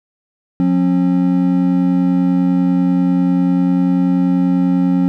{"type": "tone pair together", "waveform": "triangle", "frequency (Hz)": [180, 270.2], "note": ["F#3", "C#4"], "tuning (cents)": [-47, -44], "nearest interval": "perfect fifth", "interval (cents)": 703, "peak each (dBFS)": -12, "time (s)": [0.6, 5.08], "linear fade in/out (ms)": 0, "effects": []}